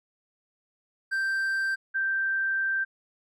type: tone pair in turn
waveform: triangle / sine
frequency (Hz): 1568 / 1568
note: G6 / G6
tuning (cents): 0 / 0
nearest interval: unison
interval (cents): 0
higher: neither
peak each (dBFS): -23 / -24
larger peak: first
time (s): 1.11-1.76 / 1.94-2.85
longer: second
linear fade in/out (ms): 20
effects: none